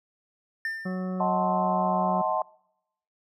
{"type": "tone with exponential decay", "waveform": "triangle", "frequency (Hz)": 1795, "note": "A6", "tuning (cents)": 34, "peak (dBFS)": -24, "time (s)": [0.65, 1.25], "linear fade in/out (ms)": 1, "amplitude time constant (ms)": 130}
{"type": "harmonic tone", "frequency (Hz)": 185, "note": "F#3", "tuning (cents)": 0, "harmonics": [1, 2, 3, 4, 6, 7], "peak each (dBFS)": [-28, -39, -38, -45, -48, -45], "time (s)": [0.85, 2.22], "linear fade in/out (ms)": 10}
{"type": "chord", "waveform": "sine", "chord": "D# diminished seventh", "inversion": "none", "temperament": "equal with one note detuned", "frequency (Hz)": [630.6, 740, 880, 1046.5], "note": ["D#5", "F#5", "A5", "C6"], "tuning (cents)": [23, 0, 0, 0], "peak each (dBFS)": -29, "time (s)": [1.2, 2.42], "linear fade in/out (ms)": 2}
{"effects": ["noise-tail reverb RT60 0.8 s tail -24 dB re dry"]}